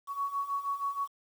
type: beating tone pair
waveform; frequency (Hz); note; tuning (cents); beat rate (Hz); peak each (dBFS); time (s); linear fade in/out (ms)
sine; 1115 / 1121.3; C#6 / C#6; +10 / +20; 6.3; -36 / -32; 0.07-1.08; 50
effects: 9-bit